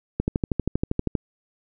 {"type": "click train", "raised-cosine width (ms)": 3, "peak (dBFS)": -9, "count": 13, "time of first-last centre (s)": [0.2, 1.152], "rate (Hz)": 12.6, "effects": []}